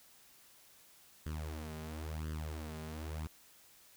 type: tone with flanger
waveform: sawtooth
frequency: 77.78 Hz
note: D#2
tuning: in tune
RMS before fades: -42 dBFS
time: 1.26-3.27 s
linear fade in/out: 0 ms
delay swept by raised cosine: 0.62 to 4.92 ms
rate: 0.97 Hz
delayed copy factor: +0.9
effects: white hiss -62 dBFS RMS until 3.96 s